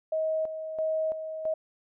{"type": "tone with tremolo", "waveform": "sine", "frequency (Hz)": 633, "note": "D#5", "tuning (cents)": 30, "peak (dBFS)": -25, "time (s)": [0.12, 1.54], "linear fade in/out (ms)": 5, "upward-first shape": "square", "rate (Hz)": 1.5, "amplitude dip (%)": 60, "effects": []}